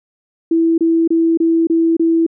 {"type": "tone bursts", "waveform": "sine", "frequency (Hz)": 329.6, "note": "E4", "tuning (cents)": 0, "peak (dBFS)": -10, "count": 6, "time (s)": [0.51, 2.265], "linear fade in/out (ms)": 5, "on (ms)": 270, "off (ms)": 27, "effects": []}